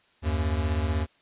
square beating tone pair, 77 / 93 Hz, D#2 / F#2, -17 / +9 cents, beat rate 16 Hz, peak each -26 / -30 dBFS, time 0.22-1.07 s, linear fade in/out 50 ms, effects white hiss -63 dBFS RMS until 1.21 s + resampled to 8000 Hz

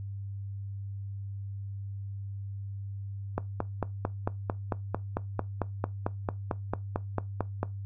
click train, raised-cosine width 1 ms, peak -14 dBFS, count 20, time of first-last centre 3.38-7.631 s, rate 4.47 Hz, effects noise-tail reverb RT60 0.2 s tail -19 dB re dry + added 99 Hz sine -35 dBFS peak until 7.85 s

